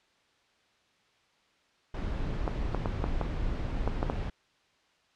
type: noise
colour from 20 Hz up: brown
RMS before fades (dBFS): -32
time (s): 1.94-4.3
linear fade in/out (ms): 5
type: clicks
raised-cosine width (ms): 1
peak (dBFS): -15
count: 8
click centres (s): 2.478 / 2.747 / 2.858 / 3.041 / 3.213 / 3.876 / 4.029 / 4.099
effects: white hiss -67 dBFS RMS until 5.15 s + low-pass 4000 Hz 12 dB/octave